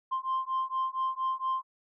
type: beating tone pair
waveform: sine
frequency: 1046.5 / 1050.8 Hz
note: C6 / C6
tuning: 0 / +7 cents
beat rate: 4.3 Hz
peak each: -30 dBFS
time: 0.11-1.63 s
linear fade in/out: 20 ms
effects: tanh soft clip ceiling -24 dBFS